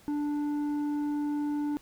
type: tone with tanh clipping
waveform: triangle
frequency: 293.7 Hz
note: D4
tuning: in tune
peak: -29 dBFS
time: 0.08-1.77 s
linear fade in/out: 0 ms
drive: 11 dB
effects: pink hiss -58 dBFS RMS until 1.81 s